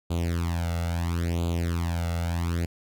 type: tone with flanger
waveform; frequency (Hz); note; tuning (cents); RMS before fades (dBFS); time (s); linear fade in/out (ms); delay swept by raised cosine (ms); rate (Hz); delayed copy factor
sawtooth; 85; F2; -46; -27; 0.1-2.66; 10; 0.27 to 1.47; 0.74; +0.85
effects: none